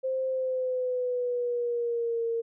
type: tone with pitch glide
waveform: sine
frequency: 523.3 to 460.9 Hz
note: C5 to A#4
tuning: 0 to -20 cents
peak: -26 dBFS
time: 0.03-2.42 s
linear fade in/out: 20 ms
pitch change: -220 cents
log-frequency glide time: 0.28-2.24 s
effects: none